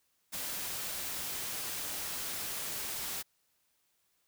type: noise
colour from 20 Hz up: white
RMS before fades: -38 dBFS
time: 0.32-3.23 s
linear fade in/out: 20 ms
effects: white hiss -75 dBFS RMS until 4.27 s